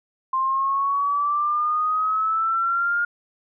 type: exponential sweep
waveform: sine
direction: up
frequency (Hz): 1046.5 to 1421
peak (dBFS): -19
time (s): 0.33-3.05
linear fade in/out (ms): 5
effects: none